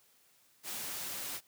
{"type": "noise", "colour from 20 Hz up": "white", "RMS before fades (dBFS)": -40, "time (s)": [0.63, 1.41], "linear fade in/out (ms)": 50, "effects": ["white hiss -67 dBFS RMS until 1.47 s", "high-pass 80 Hz 12 dB/octave"]}